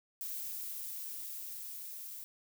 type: noise with level ramp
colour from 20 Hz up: violet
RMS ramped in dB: -40 to -46 dBFS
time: 0.21-2.24 s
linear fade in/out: 0 ms
effects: none